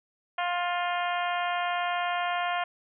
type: harmonic tone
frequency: 352.3 Hz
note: F4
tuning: 15 cents sharp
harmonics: 2 / 3 / 4 / 5 / 6 / 7 / 8 / 9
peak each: -29 / -33 / -35 / -37 / -39 / -40 / -41 / -42 dBFS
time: 0.38-2.64 s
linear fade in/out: 5 ms
effects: none